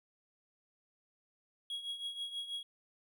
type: tone with tremolo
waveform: triangle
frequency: 3313 Hz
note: G#7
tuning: 5 cents flat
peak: -34 dBFS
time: 1.7-2.63 s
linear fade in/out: 2 ms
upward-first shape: triangle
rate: 6.2 Hz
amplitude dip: 75%
effects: none